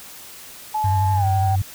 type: tone with pitch glide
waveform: sine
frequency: 859 to 769.7 Hz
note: A5 to G5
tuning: -42 to -32 cents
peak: -19 dBFS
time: 0.74-1.56 s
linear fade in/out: 10 ms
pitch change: -190 cents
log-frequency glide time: 1.15-1.26 s
type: tone with vibrato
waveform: sine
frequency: 96.9 Hz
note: G2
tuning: 20 cents flat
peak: -16 dBFS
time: 0.84-1.62 s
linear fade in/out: 5 ms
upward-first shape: sine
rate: 12 Hz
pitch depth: 58 cents each way
effects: tanh soft clip ceiling -10 dBFS + white hiss -40 dBFS RMS until 1.74 s